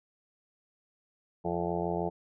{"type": "harmonic tone", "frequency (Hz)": 86.5, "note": "F2", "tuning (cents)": -16, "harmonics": [1, 2, 4, 5, 6, 7, 8, 9, 10], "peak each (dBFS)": [-43, -35, -36, -35, -43, -39, -37, -39, -41], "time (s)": [1.44, 2.1], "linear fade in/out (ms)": 20, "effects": []}